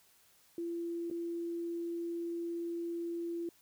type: tone with dropouts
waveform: sine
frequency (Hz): 339.7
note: F4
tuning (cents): -48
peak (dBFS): -35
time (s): 0.58-3.49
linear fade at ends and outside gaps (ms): 2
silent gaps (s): 1.101-1.111
effects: white hiss -66 dBFS RMS until 3.61 s